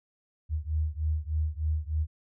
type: beating tone pair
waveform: sine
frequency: 76.2 / 79.5 Hz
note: D#2 / D#2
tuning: -36 / +38 cents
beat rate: 3.3 Hz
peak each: -29 / -30 dBFS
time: 0.49-2.07 s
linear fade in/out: 50 ms
effects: none